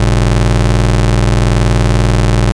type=ring-modulated tone; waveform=35% pulse; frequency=82.41 Hz; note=E2; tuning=in tune; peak=-3 dBFS; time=0-2.52 s; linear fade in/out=0 ms; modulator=30.8 Hz; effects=resampled to 22050 Hz